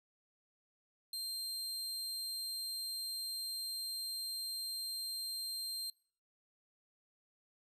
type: tone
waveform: sawtooth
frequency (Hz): 4170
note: C8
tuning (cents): -7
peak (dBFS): -36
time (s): 1.13-5.9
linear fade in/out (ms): 2
effects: noise-tail reverb RT60 0.5 s tail -25 dB re dry + resampled to 32000 Hz